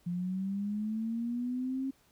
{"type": "linear sweep", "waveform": "sine", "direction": "up", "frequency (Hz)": [172.4, 269.9], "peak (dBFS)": -31, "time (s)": [0.06, 1.91], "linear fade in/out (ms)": 10, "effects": ["pink hiss -67 dBFS RMS until 2.11 s"]}